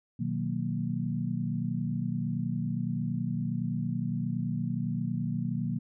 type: chord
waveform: sine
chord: B major seventh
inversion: none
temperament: equal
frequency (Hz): 123.47 / 155.56 / 185 / 233.1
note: B2 / D#3 / F#3 / A#3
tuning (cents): 0 / 0 / 0 / 0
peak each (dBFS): -34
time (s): 0.19-5.79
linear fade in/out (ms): 10
effects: none